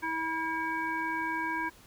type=harmonic tone; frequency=323.5 Hz; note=E4; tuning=32 cents flat; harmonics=1 / 3 / 5 / 7; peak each=-38 / -33 / -34 / -39 dBFS; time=0.02-1.7 s; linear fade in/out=20 ms; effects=pink hiss -56 dBFS RMS until 1.86 s